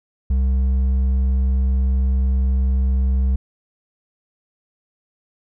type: tone with hard clipping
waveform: sine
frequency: 65.41 Hz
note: C2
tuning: in tune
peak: -16 dBFS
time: 0.3-3.36 s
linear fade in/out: 5 ms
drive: 4 dB
effects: none